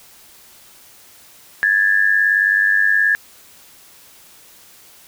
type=tone pair together; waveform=sine; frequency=1661.2 / 1760 Hz; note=G#6 / A6; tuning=0 / 0 cents; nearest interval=minor second; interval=100 cents; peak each=-15 dBFS; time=1.63-3.15 s; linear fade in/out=0 ms; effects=white hiss -46 dBFS RMS until 5.07 s